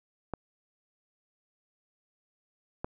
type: clicks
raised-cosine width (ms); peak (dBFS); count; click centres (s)
1; -19; 2; 0.337 / 2.845
effects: none